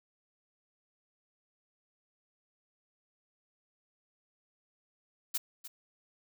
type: noise with echo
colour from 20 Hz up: blue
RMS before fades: -32 dBFS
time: 5.34-5.38 s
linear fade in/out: 10 ms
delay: 300 ms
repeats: 1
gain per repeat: -13 dB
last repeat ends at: 5.68 s
effects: none